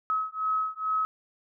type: beating tone pair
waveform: sine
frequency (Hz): 1280 / 1282.3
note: D#6 / E6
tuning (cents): +49 / -48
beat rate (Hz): 2.3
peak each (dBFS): -29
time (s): 0.1-1.05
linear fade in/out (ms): 0
effects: none